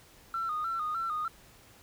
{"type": "tone with vibrato", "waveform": "sine", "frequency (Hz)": 1289, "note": "E6", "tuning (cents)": -39, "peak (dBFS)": -29, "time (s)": [0.34, 1.28], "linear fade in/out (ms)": 2, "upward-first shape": "square", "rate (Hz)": 3.3, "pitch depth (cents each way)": 76, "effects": ["tanh soft clip ceiling -26 dBFS", "pink hiss -57 dBFS RMS until 1.82 s"]}